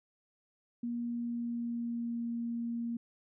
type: tone with pitch glide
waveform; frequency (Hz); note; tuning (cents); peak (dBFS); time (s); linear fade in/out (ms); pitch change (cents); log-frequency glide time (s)
sine; 237.6 to 234.2; A#3 to A#3; +33 to +8; -33; 0.83-2.97; 5; -25; 0.98-2.26
effects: none